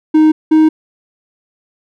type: tone pair in turn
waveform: triangle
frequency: 311.1 / 313.4 Hz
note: D#4 / D#4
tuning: 0 / +13 cents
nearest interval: unison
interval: 13 cents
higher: second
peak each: -3 dBFS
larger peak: neither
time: 0.14-0.32 / 0.51-0.69 s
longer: neither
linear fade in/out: 10 ms
effects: none